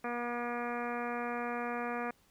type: harmonic tone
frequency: 240 Hz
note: B3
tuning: 49 cents flat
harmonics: 1 / 2 / 3 / 4 / 5 / 6 / 7 / 8 / 9 / 10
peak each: -40 / -40 / -40 / -45 / -42 / -46 / -45 / -50 / -50 / -48 dBFS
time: 0.04-2.11 s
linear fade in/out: 5 ms
effects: pink hiss -68 dBFS RMS until 2.3 s